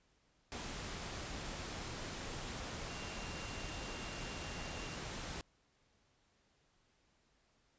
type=tone in noise; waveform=sine; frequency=2773 Hz; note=F7; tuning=13 cents flat; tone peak=-53 dBFS; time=2.89-4.95 s; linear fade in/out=0 ms; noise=pink; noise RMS=-44 dBFS; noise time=0.52-5.41 s; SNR=-12 dB; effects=pink hiss -74 dBFS RMS until 7.78 s + resampled to 16000 Hz